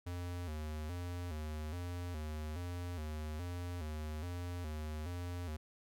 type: tone with vibrato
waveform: square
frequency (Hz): 82.41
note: E2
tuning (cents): 0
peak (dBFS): -40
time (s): 0.06-5.57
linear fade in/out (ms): 10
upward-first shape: square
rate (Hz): 1.2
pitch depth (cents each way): 120
effects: none